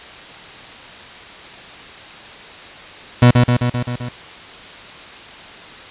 30% pulse tone with echo, 122.2 Hz, B2, 18 cents flat, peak -3 dBFS, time 3.22-3.31 s, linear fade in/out 5 ms, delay 130 ms, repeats 6, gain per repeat -3 dB, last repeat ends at 4.09 s, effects white hiss -36 dBFS RMS until 5.9 s + resampled to 8000 Hz

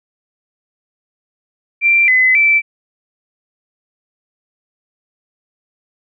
sine tone with pitch steps, 2359 / 2026 / 2328 Hz, D7 / B6 / D7, +7 / +44 / -16 cents, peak -8 dBFS, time 1.81-2.62 s, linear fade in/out 50 ms, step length 270 ms, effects none

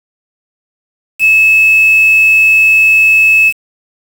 sine tone with quantisation, 2600 Hz, E7, 24 cents flat, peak -4 dBFS, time 1.19-3.53 s, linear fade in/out 50 ms, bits 4, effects none

